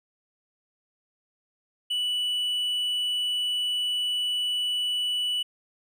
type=tone; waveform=triangle; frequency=2960 Hz; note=F#7; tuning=in tune; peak=-23 dBFS; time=1.9-5.43 s; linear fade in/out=10 ms; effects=none